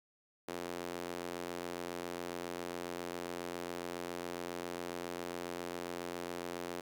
sawtooth tone with high-pass filter, 87.31 Hz, F2, in tune, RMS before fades -42 dBFS, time 0.48-6.81 s, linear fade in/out 5 ms, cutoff 360 Hz, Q 1.3, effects none

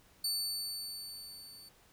sawtooth tone with level ramp, 4500 Hz, C#8, 25 cents sharp, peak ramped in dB -28 to -49 dBFS, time 0.24-1.69 s, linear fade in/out 5 ms, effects pink hiss -64 dBFS RMS until 1.92 s

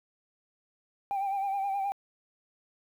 sine tone with vibrato, 789 Hz, G5, 11 cents sharp, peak -26 dBFS, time 1.11-1.92 s, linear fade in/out 0 ms, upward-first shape sine, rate 9.5 Hz, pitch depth 43 cents each way, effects tanh soft clip ceiling -26 dBFS + 10-bit

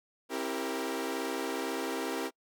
sawtooth chord, C dominant seventh, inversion none, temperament equal with one note detuned, 268.1 / 329.6 / 392 / 466.2 Hz, C4 / E4 / G4 / Bb4, +42 / 0 / 0 / 0 cents, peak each -34 dBFS, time 0.29-2.31 s, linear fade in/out 50 ms, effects noise-tail reverb RT60 0.1 s tail -26 dB re dry

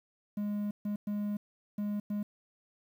triangle tone bursts at uneven times, 206.8 Hz, G#3, 7 cents flat, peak -29 dBFS, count 5, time 0.37-0.71 / 0.85-0.96 / 1.07-1.37 / 1.78-2 / 2.1-2.23 s, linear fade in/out 5 ms, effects 10-bit

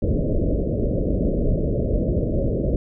pink low-pass noise, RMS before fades -21 dBFS, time 0.02-2.76 s, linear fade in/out 2 ms, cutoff 620 Hz, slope 96 dB/octave, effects none

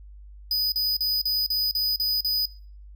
square tone bursts, 4978 Hz, D#8, in tune, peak -22 dBFS, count 8, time 0.51-2.456 s, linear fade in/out 2 ms, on 210 ms, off 38 ms, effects noise-tail reverb RT60 0.5 s tail -23 dB re dry + added 50 Hz sine -42 dBFS peak until 2.95 s

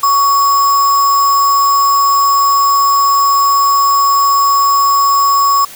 sine tone with sample-and-hold, 1121 Hz, C#6, 19 cents sharp, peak -7 dBFS, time 0.03-5.65 s, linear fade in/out 5 ms, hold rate 6300 Hz, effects white hiss -33 dBFS RMS until 5.75 s

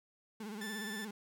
35% pulse tone with vibrato, 211.3 Hz, G#3, 30 cents sharp, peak -40 dBFS, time 0.4-1.11 s, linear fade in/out 5 ms, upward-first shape sine, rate 17 Hz, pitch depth 100 cents each way
sawtooth tone, 1760 Hz, A6, in tune, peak -38 dBFS, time 0.61-1.05 s, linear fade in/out 5 ms
effects none

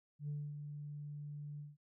sine tone with ADSR envelope, 146.83 Hz, D3, in tune, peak -36 dBFS, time 0.19-1.77 s, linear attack 96 ms, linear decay 250 ms, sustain -7 dB, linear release 180 ms, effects tanh soft clip ceiling -35 dBFS

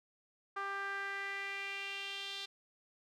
sawtooth tone with band-pass filter sweep, 395.6 Hz, G4, 16 cents sharp, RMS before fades -41 dBFS, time 0.56-2.46 s, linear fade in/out 10 ms, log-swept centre 1300 to 3700 Hz, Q 3.6, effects none

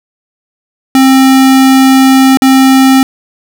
square tone with dropouts, 265 Hz, C4, 22 cents sharp, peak -3 dBFS, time 0.95-3.03 s, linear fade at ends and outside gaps 1 ms, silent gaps 2.372-2.42 s, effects none

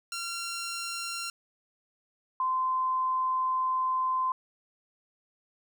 10% pulse / sine tone pair in turn, 1375 / 1033.7 Hz, F6 / C6, -27 / -21 cents, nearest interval perfect fourth, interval 494 cents, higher first, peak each -25 dBFS, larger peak neither, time 0.12-1.3 / 2.4-4.32 s, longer second, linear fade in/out 2 ms, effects none

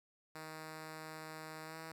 5% pulse tone with pitch glide, 157.4 to 160.89 Hz, D#3 to E3, +20 to -42 cents, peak -35 dBFS, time 0.35-1.92 s, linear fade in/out 2 ms, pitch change +38 cents, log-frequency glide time 1.64-1.77 s, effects none

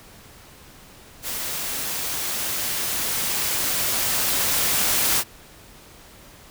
white noise with level ramp, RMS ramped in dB -29 to -20 dBFS, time 1.22-5.24 s, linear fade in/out 50 ms, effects pink hiss -47 dBFS RMS until 6.5 s

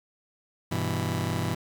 sawtooth chord, E minor, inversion first, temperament just, 98.89 / 123.61 / 164.81 Hz, G2 / B2 / E3, +16 / +2 / 0 cents, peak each -27 dBFS, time 0.71-1.55 s, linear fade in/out 10 ms, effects 8-bit

